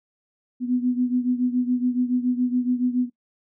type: beating tone pair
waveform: sine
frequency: 246.9 / 254 Hz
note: B3 / B3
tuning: 0 / +49 cents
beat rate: 7.1 Hz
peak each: -21 / -25 dBFS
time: 0.6-3.1 s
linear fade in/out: 50 ms
effects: noise-tail reverb RT60 0.1 s tail -19 dB re dry